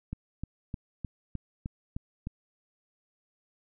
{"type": "click train", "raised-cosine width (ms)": 5, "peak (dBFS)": -22, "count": 8, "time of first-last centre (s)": [0.13, 2.271], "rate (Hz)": 3.27, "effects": []}